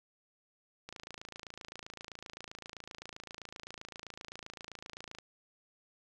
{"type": "click train", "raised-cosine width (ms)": 0.2, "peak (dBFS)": -27, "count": 120, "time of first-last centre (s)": [0.89, 5.186], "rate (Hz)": 27.7, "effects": []}